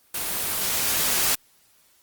white noise with level ramp, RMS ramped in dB -28 to -21 dBFS, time 0.14-1.35 s, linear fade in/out 5 ms, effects white hiss -60 dBFS RMS until 2.02 s + Opus 24 kbps

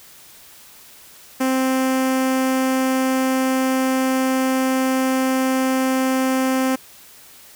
sawtooth tone with notch filter, 261.6 Hz, C4, in tune, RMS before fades -19 dBFS, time 1.4-6.76 s, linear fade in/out 10 ms, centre 3900 Hz, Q 1.9, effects white hiss -45 dBFS RMS until 7.55 s

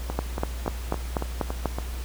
two click trains, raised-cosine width 1 ms, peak -10 / -15 dBFS, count 7 / 7, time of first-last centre 0.19-1.657 / 0.1-1.785 s, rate 4.09 / 3.56 Hz, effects added 60 Hz sine -30 dBFS peak until 2.04 s + pink hiss -42 dBFS RMS until 2.04 s

